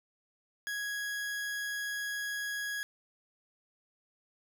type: tone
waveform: 40% pulse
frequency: 1661.2 Hz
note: G#6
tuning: in tune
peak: -33 dBFS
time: 0.67-2.83 s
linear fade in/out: 0 ms
effects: none